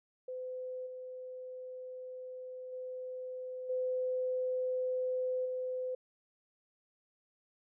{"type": "tone with level steps", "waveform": "sine", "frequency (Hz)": 509, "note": "C5", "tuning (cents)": -48, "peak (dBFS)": [-38, -42, -39, -31, -34], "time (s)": [0.28, 5.95], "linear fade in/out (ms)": 5, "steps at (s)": [0.86, 2.72, 3.69, 5.45], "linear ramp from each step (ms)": 10, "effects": []}